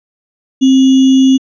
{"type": "tone with sample-and-hold", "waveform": "sine", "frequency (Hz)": 264.6, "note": "C4", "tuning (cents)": 20, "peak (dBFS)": -4, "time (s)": [0.61, 1.38], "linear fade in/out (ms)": 20, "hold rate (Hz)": 3150, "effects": ["resampled to 16000 Hz"]}